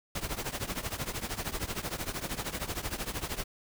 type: noise with tremolo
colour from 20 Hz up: pink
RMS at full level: -32 dBFS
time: 0.15-3.44 s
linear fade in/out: 5 ms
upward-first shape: triangle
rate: 13 Hz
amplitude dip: 90%
effects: none